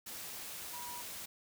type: tone in noise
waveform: sine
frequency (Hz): 968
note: B5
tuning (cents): -35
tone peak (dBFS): -46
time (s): 0.73-1.02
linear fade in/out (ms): 10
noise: white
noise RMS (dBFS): -45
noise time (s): 0.06-1.26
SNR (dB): -4
effects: none